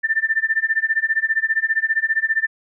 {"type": "tone with tremolo", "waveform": "sine", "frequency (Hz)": 1784, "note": "A6", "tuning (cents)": 23, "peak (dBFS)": -13, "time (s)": [0.03, 2.47], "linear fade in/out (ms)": 20, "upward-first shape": "sine", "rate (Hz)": 15, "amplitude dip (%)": 95, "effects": []}